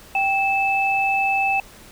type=tone pair together; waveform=sine; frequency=784 / 2625 Hz; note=G5 / E7; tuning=0 / -8 cents; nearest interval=octave + major sixth; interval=2092 cents; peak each=-20 dBFS; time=0.15-1.6 s; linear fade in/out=2 ms; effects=pink hiss -45 dBFS RMS until 1.91 s